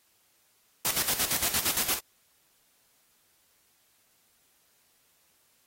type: noise with tremolo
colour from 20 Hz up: white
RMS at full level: -26 dBFS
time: 0.85-1.99 s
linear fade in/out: 0 ms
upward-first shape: square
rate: 8.7 Hz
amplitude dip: 65%
effects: white hiss -67 dBFS RMS until 5.66 s + AAC 48 kbps